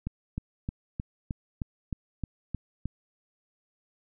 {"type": "click train", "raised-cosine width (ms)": 5, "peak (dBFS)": -19, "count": 10, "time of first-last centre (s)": [0.07, 2.856], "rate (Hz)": 3.23, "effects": []}